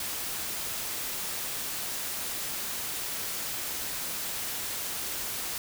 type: noise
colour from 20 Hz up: white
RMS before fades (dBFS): -34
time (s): 0-5.58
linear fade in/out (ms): 2
effects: none